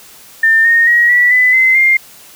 sine tone with pitch steps, 1800 / 1848.5 / 1898.2 / 1949.4 / 2002 / 2056 / 2111 Hz, A6 / A#6 / A#6 / B6 / B6 / C7 / C7, +39 / -15 / +31 / -23 / +23 / -31 / +15 cents, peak -6 dBFS, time 0.43-1.97 s, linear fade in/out 5 ms, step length 220 ms, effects white hiss -39 dBFS RMS until 2.35 s

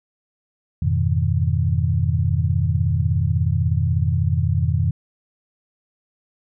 sine chord, F half-diminished seventh, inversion none, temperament equal, 87.31 / 103.83 / 123.47 / 155.56 Hz, F2 / Ab2 / Cb3 / Eb3, 0 / 0 / 0 / 0 cents, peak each -20 / -24 / -22 / -23 dBFS, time 0.82-4.91 s, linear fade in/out 5 ms, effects none

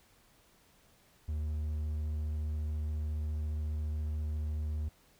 triangle tone, 76.2 Hz, D#2, 36 cents flat, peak -30 dBFS, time 1.28-4.89 s, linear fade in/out 10 ms, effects pink hiss -65 dBFS RMS until 5.19 s

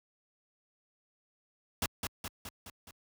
pink noise with echo, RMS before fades -31 dBFS, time 1.82-1.86 s, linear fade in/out 2 ms, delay 210 ms, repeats 5, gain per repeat -4 dB, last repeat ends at 2.91 s, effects high-pass 60 Hz 12 dB/octave

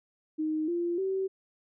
sine tone with pitch steps, 311.1 / 345.2 / 383 Hz, D#4 / F4 / G4, 0 / -20 / -40 cents, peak -27 dBFS, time 0.38-1.28 s, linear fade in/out 20 ms, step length 300 ms, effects none

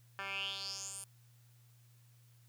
10% pulse tone with band-pass filter sweep, 196 Hz, G3, in tune, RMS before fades -42 dBFS, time 0.19-1.04 s, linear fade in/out 0 ms, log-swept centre 1800 to 10000 Hz, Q 6.1, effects added 119 Hz sine -61 dBFS peak until 2.48 s + white hiss -71 dBFS RMS until 2.48 s

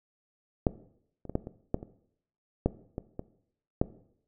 clicks, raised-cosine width 2 ms, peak -9 / -30 / -23 / -13 / -25 / -13 / -28 / -10 / -20 / -22 / -10 dBFS, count 11, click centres 0.668 / 1.253 / 1.296 / 1.354 / 1.471 / 1.744 / 1.829 / 2.66 / 2.981 / 3.194 / 3.815 s, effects noise-tail reverb RT60 0.7 s tail -17 dB re dry

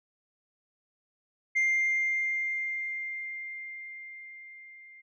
sine tone with level ramp, 2103 Hz, C7, 8 cents sharp, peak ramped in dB -20 to -49 dBFS, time 1.55-5.02 s, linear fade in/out 20 ms, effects tanh soft clip ceiling -21 dBFS

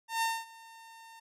sawtooth tone with ADSR envelope, 908 Hz, A#5, 46 cents flat, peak -23 dBFS, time 0.08-1.2 s, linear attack 140 ms, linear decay 230 ms, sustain -23 dB, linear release 10 ms, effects resampled to 32000 Hz

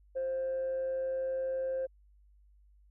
sine tone with amplitude modulation, 526 Hz, C5, 9 cents sharp, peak -28 dBFS, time 0.15-1.87 s, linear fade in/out 20 ms, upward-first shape sine, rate 171 Hz, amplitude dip 25%, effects tanh soft clip ceiling -28 dBFS + added 50 Hz sine -59 dBFS peak until 2.9 s

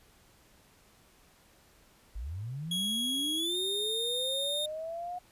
sine linear sweep, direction up, 45.37 to 726 Hz, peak -35 dBFS, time 2.15-5.19 s, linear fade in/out 10 ms
45% pulse tone with pitch glide, 3321 to 3664 Hz, G#7 to A#7, -1 to -31 cents, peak -30 dBFS, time 2.71-4.66 s, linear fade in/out 5 ms, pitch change +170 cents, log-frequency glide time 3.36-3.57 s
effects pink hiss -62 dBFS RMS until 5.31 s + resampled to 32000 Hz

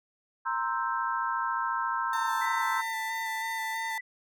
sine chord, C dominant seventh, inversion third, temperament equal, 932.3 / 1046.5 / 1318.5 / 1568 Hz, Bb5 / C6 / E6 / G6, 0 / 0 / 0 / 0 cents, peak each -32 / -32 / -33 / -35 dBFS, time 0.45-2.82 s, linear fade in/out 20 ms
35% pulse tone with vibrato, 895 Hz, A5, 29 cents sharp, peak -31 dBFS, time 2.13-3.98 s, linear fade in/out 2 ms, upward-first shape square, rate 3.1 Hz, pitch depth 13 cents each way
sine tone, 1984 Hz, B6, 7 cents sharp, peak -34 dBFS, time 2.41-4.01 s, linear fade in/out 10 ms
effects none

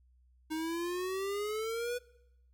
square exponential sweep, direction up, 311.1 to 493.9 Hz, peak -34 dBFS, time 0.5-1.99 s, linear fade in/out 20 ms, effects noise-tail reverb RT60 0.9 s tail -23 dB re dry + added 62 Hz sine -62 dBFS peak until 2.53 s

